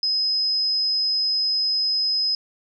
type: tone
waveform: sine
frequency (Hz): 5070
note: D#8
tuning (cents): +32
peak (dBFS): -19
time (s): 0.03-2.35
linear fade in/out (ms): 2
effects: none